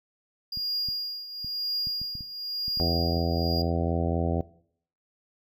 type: tone with tremolo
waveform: triangle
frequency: 4835 Hz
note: D8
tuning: 50 cents sharp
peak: -25 dBFS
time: 0.52-3.62 s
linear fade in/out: 5 ms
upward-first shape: triangle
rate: 1 Hz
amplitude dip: 80%
type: clicks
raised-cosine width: 5 ms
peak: -29 dBFS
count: 11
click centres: 0.573 / 0.887 / 1.446 / 1.871 / 2.016 / 2.153 / 2.208 / 2.681 / 2.773 / 2.995 / 3.17 s
type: harmonic tone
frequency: 84.1 Hz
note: E2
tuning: 35 cents sharp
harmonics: 1 / 2 / 3 / 4 / 5 / 6 / 7 / 8 / 9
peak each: -28 / -31 / -33 / -34 / -35 / -36 / -36 / -37 / -38 dBFS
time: 2.8-4.41 s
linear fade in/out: 0 ms
effects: noise-tail reverb RT60 0.6 s tail -19 dB re dry